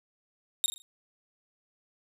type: tone with echo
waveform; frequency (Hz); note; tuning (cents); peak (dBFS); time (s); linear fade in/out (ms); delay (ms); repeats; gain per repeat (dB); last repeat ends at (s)
20% pulse; 3729; A#7; 0; -16; 0.64-0.66; 0; 40; 4; -8; 0.82
effects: none